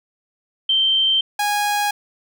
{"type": "tone pair in turn", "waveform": ["sine", "sawtooth"], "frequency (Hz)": [3127, 824.9], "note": ["G7", "G#5"], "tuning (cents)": [-5, -12], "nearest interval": "octave + major seventh", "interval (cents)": 2307, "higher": "first", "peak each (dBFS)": -14, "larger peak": "neither", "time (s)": [[0.69, 1.21], [1.39, 1.91]], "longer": "neither", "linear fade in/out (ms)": 5, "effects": []}